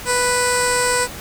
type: tone with low-pass filter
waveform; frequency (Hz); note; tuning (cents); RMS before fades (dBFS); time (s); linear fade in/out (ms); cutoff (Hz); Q
15% pulse; 493.9; B4; 0; -18; 0.05-1.08; 50; 8600; 3.9
effects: pink hiss -33 dBFS RMS until 1.2 s